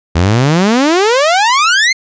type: exponential sweep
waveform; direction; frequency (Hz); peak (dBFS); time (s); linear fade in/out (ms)
sawtooth; up; 79.2 to 2156; -4; 0.15-1.93; 10
effects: resampled to 16000 Hz